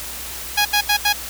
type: tone bursts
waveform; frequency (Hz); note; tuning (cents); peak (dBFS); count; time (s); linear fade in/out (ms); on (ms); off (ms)
10% pulse; 828; G#5; -5; -6; 4; 0.57-1.13; 10; 83; 76
effects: added 60 Hz sine -40 dBFS peak until 1.29 s + white hiss -31 dBFS RMS until 1.29 s